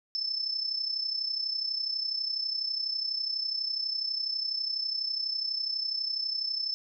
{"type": "tone with amplitude modulation", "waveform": "sine", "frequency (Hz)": 5270, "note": "E8", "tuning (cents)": -1, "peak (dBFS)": -26, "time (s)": [0.15, 6.74], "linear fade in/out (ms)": 0, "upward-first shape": "sine", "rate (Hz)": 32.1, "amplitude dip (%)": 65, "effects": []}